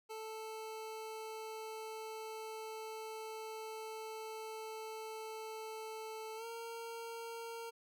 25% pulse tone with pitch glide, 439.5 to 460.8 Hz, A4 to A#4, -2 to -20 cents, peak -40 dBFS, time 0.09-7.71 s, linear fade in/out 20 ms, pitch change +82 cents, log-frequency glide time 6.36-6.45 s, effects none

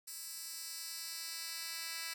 10% pulse tone with high-pass filter sweep, 329.6 Hz, E4, in tune, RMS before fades -44 dBFS, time 0.07-2.14 s, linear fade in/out 10 ms, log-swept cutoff 7400 to 2900 Hz, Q 1, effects none

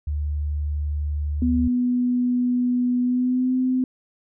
sine tone, 74 Hz, D2, 14 cents sharp, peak -22 dBFS, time 0.07-1.68 s, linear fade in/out 5 ms
sine tone with pitch glide, 246.9 to 256.1 Hz, B3 to C4, 0 to -37 cents, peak -18 dBFS, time 1.42-3.84 s, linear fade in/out 2 ms, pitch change +63 cents, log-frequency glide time 3.01-3.54 s
effects none

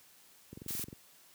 click train, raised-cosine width 3 ms, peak -32 dBFS, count 10, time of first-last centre 0.53-0.928 s, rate 22.6 Hz
blue noise, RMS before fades -38 dBFS, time 0.68-0.84 s, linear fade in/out 2 ms
effects white hiss -61 dBFS RMS until 1.34 s + high-pass 80 Hz 12 dB/octave

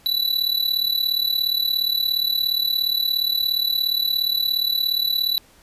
square tone with amplitude modulation, 3958 Hz, B7, 3 cents sharp, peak -16 dBFS, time 0.06-5.38 s, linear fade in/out 0 ms, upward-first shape sine, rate 37.1 Hz, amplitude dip 80%, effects pink hiss -53 dBFS RMS until 5.62 s + resampled to 32000 Hz

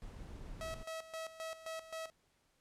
brown noise, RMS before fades -48 dBFS, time 0.02-0.83 s, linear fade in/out 0 ms
sawtooth tone with tremolo, 646 Hz, E5, 35 cents flat, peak -37 dBFS, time 0.61-2.1 s, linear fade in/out 0 ms, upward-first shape square, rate 3.8 Hz, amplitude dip 75%
effects pink hiss -75 dBFS RMS until 2.6 s + low-pass 11000 Hz 12 dB/octave

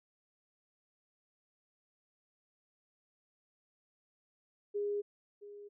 sine tone with echo, 410 Hz, G#4, 22 cents flat, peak -32 dBFS, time 4.74-5.02 s, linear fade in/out 20 ms, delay 670 ms, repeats 1, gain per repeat -15 dB, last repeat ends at 5.69 s, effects none

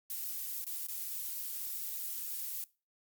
violet noise with dropouts, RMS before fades -39 dBFS, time 0.1-2.64 s, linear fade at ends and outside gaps 1 ms, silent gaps 0.643-0.666 / 0.867-0.885 s, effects noise-tail reverb RT60 0.3 s tail -21 dB re dry + Opus 48 kbps

